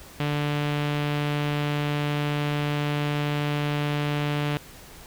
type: tone with low-pass filter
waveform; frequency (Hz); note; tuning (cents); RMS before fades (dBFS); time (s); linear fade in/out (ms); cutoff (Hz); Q
sawtooth; 146.83; D3; 0; -26; 0.2-4.57; 0; 3100; 1.9
effects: pink hiss -46 dBFS RMS until 5.06 s